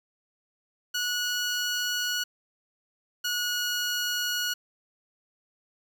15% pulse tone pair in turn, 1462 / 1453.6 Hz, F#6 / F#6, -21 / -31 cents, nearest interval unison, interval 10 cents, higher first, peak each -20 dBFS, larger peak neither, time 0.94-2.24 / 3.24-4.54 s, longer neither, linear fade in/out 10 ms, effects 9-bit

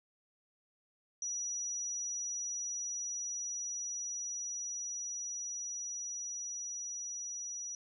sine tone with level ramp, 5840 Hz, F#8, 24 cents flat, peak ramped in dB -35 to -39 dBFS, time 1.22-7.75 s, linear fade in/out 2 ms, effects none

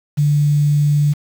sine tone with quantisation, 146.7 Hz, D3, 2 cents flat, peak -11 dBFS, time 0.17-1.14 s, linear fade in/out 20 ms, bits 6, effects none

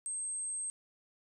sine tone, 8372 Hz, C9, in tune, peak -35 dBFS, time 0.06-0.7 s, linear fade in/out 0 ms, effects none

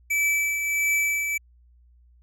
square tone with tremolo, 2309 Hz, D7, 30 cents flat, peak -20 dBFS, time 0.1-1.38 s, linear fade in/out 10 ms, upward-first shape triangle, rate 1.5 Hz, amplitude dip 50%, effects added 60 Hz sine -53 dBFS peak until 2.22 s

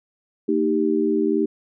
sine chord, Eb major, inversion second, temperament equal with one note detuned, 227.8 / 311.1 / 392 Hz, Bb3 / Eb4 / G4, -40 / 0 / 0 cents, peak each -24 / -21 / -21 dBFS, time 0.48-1.46 s, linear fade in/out 10 ms, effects none

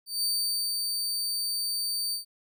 sawtooth tone with ADSR envelope, 4600 Hz, D8, 37 cents flat, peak -22 dBFS, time 0.06-2.25 s, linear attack 170 ms, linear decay 500 ms, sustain -3 dB, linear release 120 ms, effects none

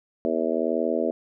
harmonic tone, 81.2 Hz, E2, 26 cents flat, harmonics 3 / 4 / 5 / 6 / 7 / 8, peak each -29 / -29 / -29 / -29 / -29 / -29 dBFS, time 0.25-1.11 s, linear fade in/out 0 ms, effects none

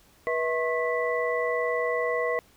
sine tone cluster, 487 / 645 / 1083 / 1978 Hz, B4 / E5 / C#6 / B6, -24 / -38 / -41 / +2 cents, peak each -27 / -30 / -32 / -31 dBFS, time 0.27-2.39 s, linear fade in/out 0 ms, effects pink hiss -59 dBFS RMS until 2.56 s

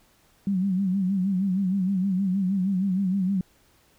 sine tone with vibrato, 190.4 Hz, F#3, 50 cents sharp, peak -21 dBFS, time 0.47-3.41 s, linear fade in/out 2 ms, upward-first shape sine, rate 6.4 Hz, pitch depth 91 cents each way, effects pink hiss -61 dBFS RMS until 3.98 s

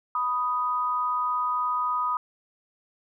sine tone pair together, 987.8 / 1244.5 Hz, B5 / D#6, 0 / 0 cents, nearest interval major third, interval 400 cents, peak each -28 / -25 dBFS, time 0.15-2.17 s, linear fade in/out 2 ms, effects none

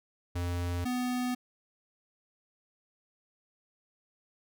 square tone pair in turn, 87.7 / 249 Hz, F2 / B3, +8 / +14 cents, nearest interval octave + tritone, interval 1806 cents, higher second, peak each -31 / -30 dBFS, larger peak second, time 0.35-0.85 / 0.85-1.35 s, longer neither, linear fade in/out 10 ms, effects none

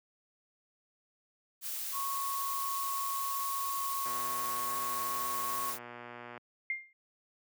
blue noise, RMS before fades -38 dBFS, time 1.61-5.79 s, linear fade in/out 50 ms
sine tone, 1101 Hz, C#6, 12 cents flat, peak -34 dBFS, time 1.92-5.74 s, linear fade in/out 50 ms
click train, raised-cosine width 0.5 ms, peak -30 dBFS, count 279, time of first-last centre 4.06-6.377 s, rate 120 Hz
sine tone with exponential decay, 2111 Hz, C7, 15 cents sharp, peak -28 dBFS, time 6.7-6.93 s, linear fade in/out 2 ms, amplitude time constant 50 ms
effects high-pass 150 Hz 12 dB/octave

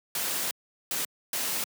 white noise bursts at uneven times, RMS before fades -30 dBFS, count 3, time 0.15-0.51 / 0.91-1.05 / 1.33-1.64 s, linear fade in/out 2 ms, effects high-pass 150 Hz 12 dB/octave

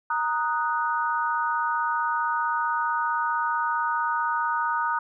sine chord, D# minor, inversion second, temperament equal, 932.3 / 1244.5 / 1480 Hz, A#5 / D#6 / F#6, 0 / 0 / 0 cents, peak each -26 / -27 / -29 dBFS, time 0.1-4.99 s, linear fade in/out 5 ms, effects none

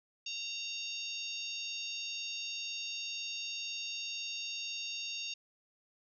harmonic tone with a mistuned harmonic, 922 Hz, A#5, 19 cents flat, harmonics 3 / 4 / 5 / 6 / 7, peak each -41 / -43 / -45 / -47 / -48 dBFS, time 0.26-5.34 s, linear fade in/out 5 ms, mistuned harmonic 7, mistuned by +15 cents, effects none

